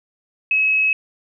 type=tone; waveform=sine; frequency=2568 Hz; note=E7; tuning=46 cents flat; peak=-14 dBFS; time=0.51-0.93 s; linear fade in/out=2 ms; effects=none